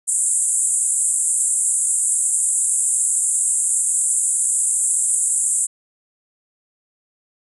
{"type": "band-pass noise", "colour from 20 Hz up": "pink", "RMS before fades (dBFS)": -19, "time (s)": [0.07, 5.67], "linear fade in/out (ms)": 20, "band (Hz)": [7400, 10000], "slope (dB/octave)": 96, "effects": []}